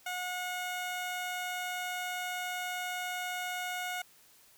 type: tone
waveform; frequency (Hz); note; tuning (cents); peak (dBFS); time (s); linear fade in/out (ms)
15% pulse; 725; F#5; -35; -28; 0.06-4.02; 5
effects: white hiss -61 dBFS RMS until 4.57 s